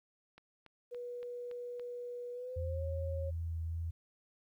click train, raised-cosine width 0.3 ms, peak -39 dBFS, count 6, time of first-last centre 0.38-1.796 s, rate 3.53 Hz
sine tone with pitch glide, 486.5 to 546.1 Hz, B4 to C#5, -26 to -26 cents, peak -40 dBFS, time 0.91-3.31 s, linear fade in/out 20 ms, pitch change +200 cents, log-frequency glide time 2.33-2.84 s
sine tone with vibrato, 82.41 Hz, E2, in tune, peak -35 dBFS, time 2.56-3.91 s, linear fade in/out 10 ms, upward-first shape triangle, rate 2.6 Hz, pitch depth 18 cents each way
effects 12-bit

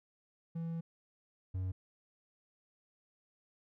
triangle tone pair in turn, 165.7 / 93 Hz, E3 / F#2, +9 / +9 cents, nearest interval minor seventh, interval 1000 cents, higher first, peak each -34 / -32 dBFS, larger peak second, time 0.55-0.81 / 1.54-1.72 s, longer first, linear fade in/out 10 ms, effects none

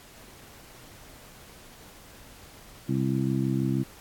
harmonic tone, 66.3 Hz, C2, 23 cents sharp, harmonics 2 / 3 / 4 / 5, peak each -27 / -29 / -30 / -31 dBFS, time 2.88-3.84 s, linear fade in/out 20 ms, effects pink hiss -50 dBFS RMS until 4 s + AAC 64 kbps

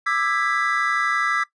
triangle chord, E dominant seventh, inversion third, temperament just, 1186.7 / 1318.5 / 1648.1 / 1977.8 Hz, D6 / E6 / G#6 / B6, +18 / 0 / -14 / +2 cents, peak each -23 / -22 / -24 / -23 dBFS, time 0.06-1.44 s, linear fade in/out 10 ms, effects noise-tail reverb RT60 0.1 s tail -18 dB re dry + resampled to 22050 Hz

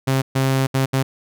sawtooth tone bursts at uneven times, 133.5 Hz, C3, 35 cents sharp, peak -12 dBFS, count 4, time 0.07-0.22 / 0.35-0.67 / 0.74-0.86 / 0.93-1.03 s, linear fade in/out 10 ms, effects none

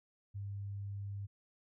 sine tone, 100 Hz, G2, 35 cents sharp, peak -39 dBFS, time 0.34-1.27 s, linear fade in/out 20 ms, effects none

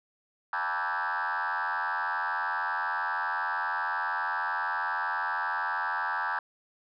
sine tone with frequency modulation, 1244.5 Hz, D#6, in tune, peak -26 dBFS, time 0.53-6.39 s, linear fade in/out 2 ms, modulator 87.3 Hz, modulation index 5, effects tanh soft clip ceiling -25 dBFS

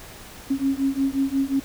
sine beating tone pair, 269.4 / 275 Hz, C#4 / C#4, -49 / -14 cents, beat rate 5.6 Hz, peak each -23 dBFS, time 0.5-1.6 s, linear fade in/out 10 ms, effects pink hiss -42 dBFS RMS until 1.64 s

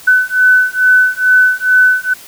sine beating tone pair, 1504 / 1506.3 Hz, F#6 / F#6, +28 / +31 cents, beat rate 2.3 Hz, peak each -10 dBFS, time 0.07-2.14 s, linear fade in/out 10 ms, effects white hiss -36 dBFS RMS until 2.27 s

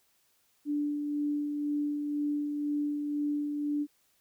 sine tone with tremolo, 293 Hz, D4, 4 cents flat, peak -27 dBFS, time 0.65-3.87 s, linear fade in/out 50 ms, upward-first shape sine, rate 2 Hz, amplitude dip 35%, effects white hiss -70 dBFS RMS until 4.2 s

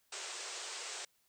white band-pass noise, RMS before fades -44 dBFS, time 0.12-1.05 s, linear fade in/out 5 ms, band 350 to 8500 Hz, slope 96 dB/octave, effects white hiss -74 dBFS RMS until 1.28 s

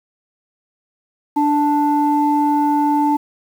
sine tone pair together, 293.7 / 880 Hz, D4 / A5, 0 / 0 cents, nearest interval octave + perfect fifth, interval 1900 cents, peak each -15 dBFS, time 1.36-3.17 s, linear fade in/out 10 ms, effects tanh soft clip ceiling -6 dBFS + 7-bit

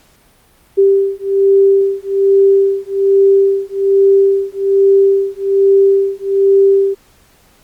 sine beating tone pair, 392 / 393.2 Hz, G4 / G4, 0 / +5 cents, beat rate 1.2 Hz, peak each -11 dBFS, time 0.77-6.95 s, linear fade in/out 20 ms, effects pink hiss -50 dBFS RMS until 7.63 s + Opus 48 kbps

